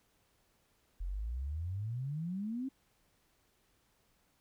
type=exponential sweep; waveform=sine; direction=up; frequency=41.91 to 274.2 Hz; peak=-35 dBFS; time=1-2.69 s; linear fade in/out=10 ms; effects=pink hiss -73 dBFS RMS until 4.4 s